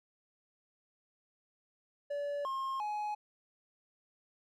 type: tone with pitch steps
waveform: triangle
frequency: 575 / 1069 / 840 Hz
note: D5 / C6 / G#5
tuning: -37 / +37 / +19 cents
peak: -32 dBFS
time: 2.1-3.15 s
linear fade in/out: 10 ms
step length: 350 ms
effects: none